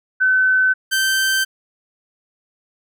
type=tone pair in turn; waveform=sine / sawtooth; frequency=1519 / 1554.5 Hz; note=F#6 / G6; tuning=+45 / -15 cents; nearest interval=unison; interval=40 cents; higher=second; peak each=-12 dBFS; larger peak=neither; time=0.2-0.74 / 0.91-1.45 s; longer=neither; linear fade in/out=20 ms; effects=none